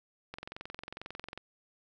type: click train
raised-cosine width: 0.3 ms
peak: -25 dBFS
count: 24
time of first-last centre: 0.34-1.376 s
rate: 22.2 Hz
effects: none